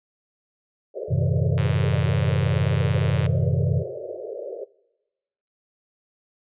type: band-pass noise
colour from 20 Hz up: white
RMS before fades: -33 dBFS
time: 0.94-4.65 s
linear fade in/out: 20 ms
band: 370 to 620 Hz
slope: 96 dB/octave
type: chord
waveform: sine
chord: F# diminished seventh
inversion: none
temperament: equal with one note detuned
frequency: 92.5 / 110 / 130.81 / 159.66 Hz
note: F#2 / A2 / C3 / Eb3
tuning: 0 / 0 / 0 / +45 cents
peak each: -24 / -27 / -22 / -25 dBFS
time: 1.08-3.84 s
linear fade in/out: 50 ms
type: click train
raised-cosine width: 0.3 ms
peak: -16 dBFS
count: 176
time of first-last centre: 1.58-3.263 s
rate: 104 Hz
effects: noise-tail reverb RT60 1.0 s tail -22 dB re dry + resampled to 8000 Hz